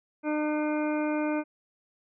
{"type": "harmonic tone", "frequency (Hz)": 302.4, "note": "D#4", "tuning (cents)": -49, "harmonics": [1, 2, 3, 4, 5, 7, 8], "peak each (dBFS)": [-27, -32, -37, -42, -40, -44, -42], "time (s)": [0.23, 1.44], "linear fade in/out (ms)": 50, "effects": []}